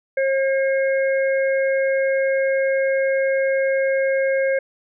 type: harmonic tone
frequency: 538 Hz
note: C5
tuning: 48 cents sharp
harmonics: 1 / 3 / 4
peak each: -17 / -27 / -29 dBFS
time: 0.17-4.59 s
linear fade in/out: 5 ms
effects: none